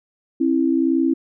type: tone pair together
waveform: sine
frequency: 267.4 / 329 Hz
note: C4 / E4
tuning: +38 / -3 cents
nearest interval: major third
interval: 359 cents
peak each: -18 dBFS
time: 0.4-1.14 s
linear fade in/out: 10 ms
effects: none